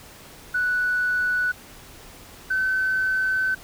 sine tone pair in turn, 1480 / 1526 Hz, F#6 / G6, 0 / -47 cents, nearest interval minor second, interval 53 cents, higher second, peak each -19 dBFS, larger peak neither, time 0.54-1.52 / 2.5-3.55 s, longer second, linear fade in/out 10 ms, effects tanh soft clip ceiling -15 dBFS + pink hiss -45 dBFS RMS until 3.63 s

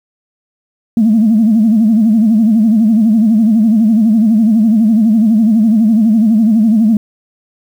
sine tone with vibrato, 220 Hz, A3, in tune, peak -5 dBFS, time 0.97-6.97 s, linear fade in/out 2 ms, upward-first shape sine, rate 12 Hz, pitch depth 110 cents each way, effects tanh soft clip ceiling -2 dBFS + 7-bit

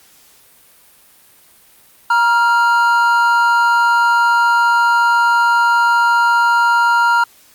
triangle tone pair together, 947 / 1392.3 Hz, A#5 / F6, +27 / -6 cents, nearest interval perfect fifth, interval 667 cents, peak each -11 dBFS, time 2.1-7.24 s, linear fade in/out 5 ms, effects white hiss -48 dBFS RMS until 7.54 s + Opus 48 kbps

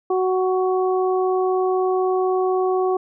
harmonic tone, 372 Hz, F#4, 9 cents sharp, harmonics 1 / 2 / 3, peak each -18 / -24 / -28 dBFS, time 0.1-2.97 s, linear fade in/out 5 ms, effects none

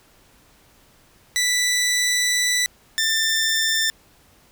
15% pulse tone pair in turn, 1975.5 / 1784.7 Hz, B6 / A6, 0 / +24 cents, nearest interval major second, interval 176 cents, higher first, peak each -12 dBFS, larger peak neither, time 1.36-2.66 / 2.98-3.9 s, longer first, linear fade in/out 0 ms, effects pink hiss -55 dBFS RMS until 4.51 s

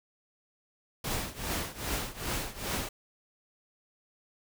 pink noise with tremolo, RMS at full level -31 dBFS, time 1.04-2.89 s, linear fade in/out 5 ms, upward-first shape triangle, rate 2.5 Hz, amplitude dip 90%, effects none

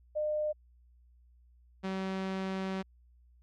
sine / sawtooth tone pair in turn, 606 / 190.53 Hz, D#5 / G3, -46 / -49 cents, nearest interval octave + minor sixth, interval 2003 cents, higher first, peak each -29 / -29 dBFS, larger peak neither, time 0.15-0.53 / 1.83-2.83 s, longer second, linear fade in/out 20 ms, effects added 60 Hz sine -59 dBFS peak until 3.42 s + low-pass 4000 Hz 12 dB/octave

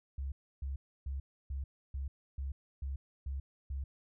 sine tone bursts, 68 Hz, C#2, 33 cents flat, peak -35 dBFS, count 9, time 0.18-3.84 s, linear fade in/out 5 ms, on 140 ms, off 300 ms, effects none

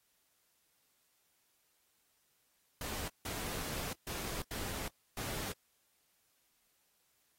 pink noise bursts at uneven times, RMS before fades -41 dBFS, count 5, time 2.81-3.08 / 3.25-3.93 / 4.07-4.42 / 4.51-4.88 / 5.17-5.52 s, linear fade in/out 2 ms, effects white hiss -75 dBFS RMS until 7.38 s + AAC 48 kbps

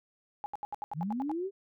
sine tone bursts, 830 Hz, G#5, 1 cent flat, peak -33 dBFS, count 10, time 0.44-1.315 s, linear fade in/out 0 ms, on 20 ms, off 75 ms
sine linear sweep, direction up, 138.2 to 403.6 Hz, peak -31 dBFS, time 0.94-1.51 s, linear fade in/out 50 ms
effects none

